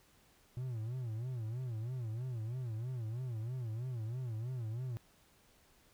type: tone with vibrato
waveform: triangle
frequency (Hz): 118.8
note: A#2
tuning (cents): +33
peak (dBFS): -35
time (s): 0.57-4.97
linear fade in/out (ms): 0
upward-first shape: sine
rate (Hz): 3.1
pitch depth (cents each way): 160
effects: pink hiss -67 dBFS RMS until 5.93 s